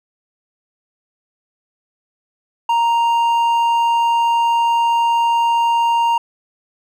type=tone with hard clipping; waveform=sine; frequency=932.3 Hz; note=A#5; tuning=in tune; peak=-14 dBFS; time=2.69-6.18 s; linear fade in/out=5 ms; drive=5 dB; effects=none